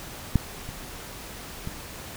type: clicks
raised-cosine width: 5 ms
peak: -6 / -23 / -20 dBFS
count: 3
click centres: 0.357 / 0.69 / 1.674 s
effects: pink hiss -40 dBFS RMS until 2.16 s